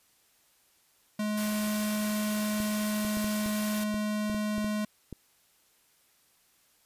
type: tone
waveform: square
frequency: 211.3 Hz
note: G#3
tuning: 30 cents sharp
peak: -29 dBFS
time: 1.19-4.85 s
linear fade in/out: 5 ms
type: noise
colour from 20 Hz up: white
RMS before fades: -38 dBFS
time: 1.37-3.84 s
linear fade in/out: 5 ms
type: clicks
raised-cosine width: 3 ms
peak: -26 dBFS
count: 11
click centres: 2.602 / 3.049 / 3.171 / 3.244 / 3.461 / 3.943 / 4.298 / 4.346 / 4.581 / 4.645 / 5.127 s
effects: white hiss -66 dBFS RMS until 6.85 s + resampled to 32000 Hz